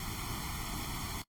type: noise with comb filter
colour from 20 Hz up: pink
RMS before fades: -39 dBFS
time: 0-1.22 s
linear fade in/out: 2 ms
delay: 0.92 ms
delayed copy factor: +0.9
effects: noise-tail reverb RT60 0.1 s tail -22 dB re dry + AAC 64 kbps